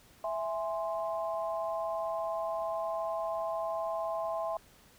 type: chord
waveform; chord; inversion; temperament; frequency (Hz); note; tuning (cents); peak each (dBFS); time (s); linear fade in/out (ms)
sine; E augmented; none; equal; 659.3 / 830.6 / 1046.5; E5 / G#5 / B#5; 0 / 0 / 0; -33 / -39 / -38; 0.24-4.57; 2
effects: pink hiss -60 dBFS RMS until 4.98 s